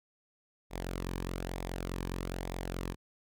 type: tone with flanger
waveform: sawtooth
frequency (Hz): 44.78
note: F1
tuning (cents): +44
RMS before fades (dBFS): -38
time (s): 0.7-2.96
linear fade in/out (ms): 50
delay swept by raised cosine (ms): 0.68 to 1.48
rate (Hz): 1.1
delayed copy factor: -0.5
effects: none